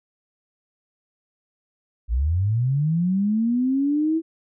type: linear sweep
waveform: sine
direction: up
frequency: 52.3 to 329.6 Hz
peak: -18 dBFS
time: 2.08-4.22 s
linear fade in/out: 50 ms
effects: none